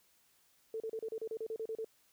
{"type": "tone bursts", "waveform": "sine", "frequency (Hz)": 444.7, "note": "A4", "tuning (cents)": 18, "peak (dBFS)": -36, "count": 12, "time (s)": [0.74, 1.846], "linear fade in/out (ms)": 2, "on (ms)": 61, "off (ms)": 34, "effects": ["white hiss -70 dBFS RMS until 2.12 s"]}